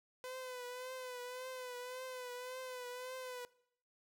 sawtooth tone with vibrato, 504 Hz, B4, 35 cents sharp, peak -40 dBFS, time 0.24-3.45 s, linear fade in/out 0 ms, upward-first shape triangle, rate 1.8 Hz, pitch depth 52 cents each way, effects noise-tail reverb RT60 0.7 s tail -21 dB re dry

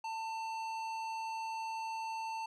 triangle tone with tanh clipping, 894 Hz, A5, 27 cents sharp, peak -39 dBFS, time 0.04-2.46 s, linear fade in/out 5 ms, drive 18 dB, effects none

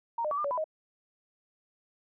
sine tone with pitch steps, 930 / 607 / 1142 / 1201 / 567 / 997 / 627 Hz, A#5 / D#5 / D6 / D6 / C#5 / B5 / D#5, -4 / -43 / -49 / +38 / +39 / +16 / +13 cents, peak -28 dBFS, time 0.18-0.642 s, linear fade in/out 5 ms, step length 66 ms, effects none

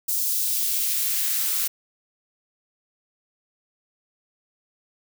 blue noise with high-pass filter sweep, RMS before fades -24 dBFS, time 0.08-1.68 s, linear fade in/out 10 ms, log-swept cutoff 5800 to 900 Hz, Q 0.85, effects none

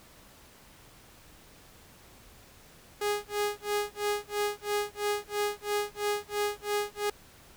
sawtooth tone with tremolo, 413.5 Hz, G#4, 8 cents flat, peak -22 dBFS, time 3.01-7.1 s, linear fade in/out 5 ms, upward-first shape sine, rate 3 Hz, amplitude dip 100%, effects pink hiss -55 dBFS RMS until 7.56 s

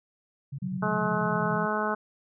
sine tone bursts, 138.59 Hz, C#3, in tune, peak -32 dBFS, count 11, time 0.52-1.566 s, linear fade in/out 10 ms, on 66 ms, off 32 ms
sine tone with pitch glide, 186 to 171.55 Hz, F#3 to F3, +9 to -31 cents, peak -30 dBFS, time 0.62-1.66 s, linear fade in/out 10 ms, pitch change -140 cents, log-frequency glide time 0.78-1.42 s
harmonic tone, 212.9 Hz, G#3, 43 cents sharp, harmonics 1 / 2 / 3 / 4 / 5 / 6 / 7, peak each -33 / -33 / -33 / -33 / -33 / -33 / -33 dBFS, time 0.82-1.95 s, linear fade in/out 10 ms
effects none

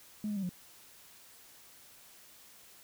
sine tone with pitch steps, 211.6 / 207.1 / 195.5 / 179.4 Hz, G#3 / G#3 / G3 / F3, +33 / -5 / -4 / +47 cents, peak -31 dBFS, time 0.24-0.492 s, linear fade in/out 2 ms, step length 63 ms, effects tanh soft clip ceiling -29 dBFS + white hiss -57 dBFS RMS until 2.83 s

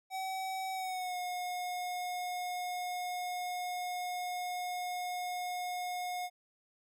square tone with pitch glide, 760 to 721.1 Hz, F#5 to F#5, +46 to -45 cents, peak -36 dBFS, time 0.1-6.3 s, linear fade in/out 50 ms, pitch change -91 cents, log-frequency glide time 0.73-1.17 s, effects none

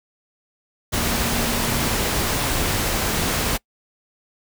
sine tone in noise, 233.4 Hz, A#3, 2 cents sharp, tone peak -29 dBFS, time 0.95-1.95 s, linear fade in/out 20 ms, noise pink, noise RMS -22 dBFS, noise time 0.92-3.58 s, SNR -10 dB, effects noise-tail reverb RT60 0.1 s tail -25 dB re dry

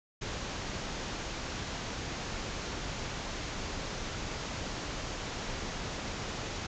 pink low-pass noise, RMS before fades -38 dBFS, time 0.21-6.67 s, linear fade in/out 10 ms, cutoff 7200 Hz, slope 96 dB/octave, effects none

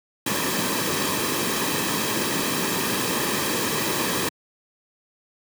pink noise with comb filter, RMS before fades -24 dBFS, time 0.26-4.29 s, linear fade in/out 5 ms, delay 1.4 ms, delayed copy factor -0.55, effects high-pass 150 Hz 12 dB/octave

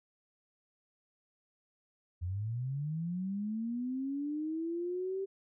sine linear sweep, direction up, 84 to 392 Hz, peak -33 dBFS, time 2.21-5.26 s, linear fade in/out 20 ms, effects none

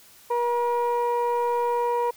sine tone pair together, 478.5 / 956.4 Hz, A#4 / A#5, +45 / +44 cents, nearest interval octave, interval 1199 cents, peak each -22 dBFS, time 0.3-2.11 s, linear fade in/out 10 ms, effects tanh soft clip ceiling -18 dBFS + white hiss -52 dBFS RMS until 2.16 s

